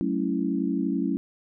sine chord, F# minor seventh, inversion none, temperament equal with one note detuned, 188.45 / 220 / 277.2 / 329.6 Hz, F#3 / A3 / C#4 / E4, +32 / 0 / 0 / 0 cents, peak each -29 / -30 / -27 / -30 dBFS, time 0.01-1.17 s, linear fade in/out 0 ms, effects none

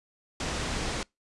pink low-pass noise, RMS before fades -32 dBFS, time 0.4-1.03 s, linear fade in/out 2 ms, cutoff 8100 Hz, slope 24 dB/octave, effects noise-tail reverb RT60 0.2 s tail -26 dB re dry + resampled to 24000 Hz

